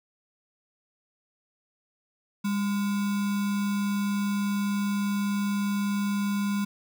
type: tone with sample-and-hold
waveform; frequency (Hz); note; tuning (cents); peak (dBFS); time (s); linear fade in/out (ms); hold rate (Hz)
sine; 201.7; G3; +50; -24; 2.44-6.65; 10; 1225
effects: none